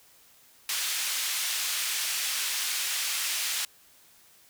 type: band-pass noise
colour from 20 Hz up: pink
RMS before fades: -30 dBFS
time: 0.69-3.65 s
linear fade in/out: 2 ms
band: 2400 to 15000 Hz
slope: 12 dB/octave
effects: white hiss -58 dBFS RMS until 4.49 s